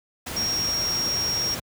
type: tone in noise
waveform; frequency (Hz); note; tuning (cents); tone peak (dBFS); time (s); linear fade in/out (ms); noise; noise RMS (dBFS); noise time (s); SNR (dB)
sine; 5588; F8; 0; -23; 0.36-1.55; 10; pink; -32; 0.26-1.6; +6
effects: high-pass 60 Hz 12 dB/octave